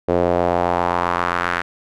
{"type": "tone with band-pass filter sweep", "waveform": "sawtooth", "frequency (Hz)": 87.6, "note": "F2", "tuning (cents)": 6, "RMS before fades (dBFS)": -19, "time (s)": [0.08, 1.62], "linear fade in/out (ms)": 10, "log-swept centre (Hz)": [490, 1600], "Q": 2.2, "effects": []}